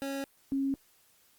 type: tone pair in turn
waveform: 25% pulse / sine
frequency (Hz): 274.8 / 272.7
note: C#4 / C#4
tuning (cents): -15 / -28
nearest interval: unison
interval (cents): 13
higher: first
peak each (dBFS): -29 / -27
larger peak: second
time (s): 0.02-0.24 / 0.52-0.74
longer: neither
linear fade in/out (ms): 0
effects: white hiss -65 dBFS RMS until 1.38 s + Opus 32 kbps